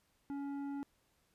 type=tone with tanh clipping; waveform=sine; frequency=280.9 Hz; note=C#4; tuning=23 cents sharp; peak=-40 dBFS; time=0.3-0.83 s; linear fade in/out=0 ms; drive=10 dB; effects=pink hiss -75 dBFS RMS until 1.34 s + resampled to 32000 Hz